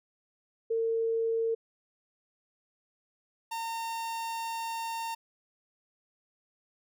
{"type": "tone pair in turn", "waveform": ["sine", "45% pulse"], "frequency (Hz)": [454.1, 912.7], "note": ["A#4", "A#5"], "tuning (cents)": [-45, -37], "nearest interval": "octave", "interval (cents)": 1208, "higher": "second", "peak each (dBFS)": [-26, -33], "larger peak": "first", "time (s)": [[0.7, 1.55], [3.51, 5.15]], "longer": "second", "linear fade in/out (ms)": 10, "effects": []}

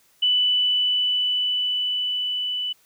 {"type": "tone with level ramp", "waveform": "sine", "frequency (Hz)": 2982, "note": "F#7", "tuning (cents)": 13, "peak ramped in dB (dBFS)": [-16, -24], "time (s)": [0.22, 2.73], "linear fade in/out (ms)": 10, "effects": ["white hiss -60 dBFS RMS until 2.85 s"]}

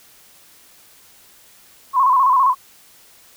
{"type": "tone with vibrato", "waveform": "sine", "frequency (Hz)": 1046.5, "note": "C6", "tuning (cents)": 0, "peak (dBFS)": -11, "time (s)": [1.93, 2.55], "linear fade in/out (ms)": 50, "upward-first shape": "square", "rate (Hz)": 15, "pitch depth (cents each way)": 73, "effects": ["white hiss -49 dBFS RMS until 3.36 s"]}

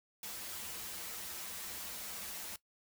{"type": "noise with comb filter", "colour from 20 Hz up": "white", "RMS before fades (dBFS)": -44, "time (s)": [0.23, 2.56], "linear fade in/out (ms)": 2, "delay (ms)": 7.4, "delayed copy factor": -0.85, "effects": ["noise-tail reverb RT60 0.1 s tail -18 dB re dry"]}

